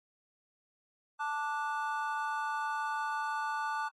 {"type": "chord", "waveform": "triangle", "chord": "D major", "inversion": "second", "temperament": "just", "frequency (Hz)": [881, 1174.7, 1468.3], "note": ["A5", "D6", "F#6"], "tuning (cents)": [2, 0, -14], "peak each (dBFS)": [-33, -36, -36], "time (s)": [1.19, 3.89], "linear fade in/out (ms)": 20, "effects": ["AAC 32 kbps"]}